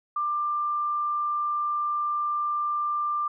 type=tone; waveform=sine; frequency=1188 Hz; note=D6; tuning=20 cents sharp; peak=-24 dBFS; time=0.16-3.28 s; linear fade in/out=5 ms; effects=none